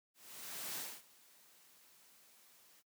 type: noise with ADSR envelope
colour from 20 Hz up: white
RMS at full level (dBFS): -42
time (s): 0.14-2.83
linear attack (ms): 630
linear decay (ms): 250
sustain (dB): -23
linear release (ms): 41
effects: noise-tail reverb RT60 0.1 s tail -21 dB re dry + high-pass 150 Hz 12 dB/octave